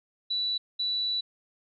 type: tone pair in turn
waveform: sine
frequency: 3951 / 3951 Hz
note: B7 / B7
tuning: 0 / 0 cents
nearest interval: unison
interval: 0 cents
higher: neither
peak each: -26 dBFS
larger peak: neither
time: 0.3-0.58 / 0.79-1.21 s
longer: second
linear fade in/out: 10 ms
effects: none